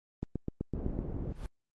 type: click train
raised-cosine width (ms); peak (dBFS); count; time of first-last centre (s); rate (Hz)
3; -20; 7; 0.23-0.99; 7.89
type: low-pass noise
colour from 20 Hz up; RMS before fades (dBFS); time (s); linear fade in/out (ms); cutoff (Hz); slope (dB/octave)
pink; -37; 0.74-1.33; 5; 350; 12
type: noise with exponential growth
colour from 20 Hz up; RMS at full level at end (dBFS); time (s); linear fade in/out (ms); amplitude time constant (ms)
brown; -36; 1.17-1.46; 0; 62
effects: Opus 24 kbps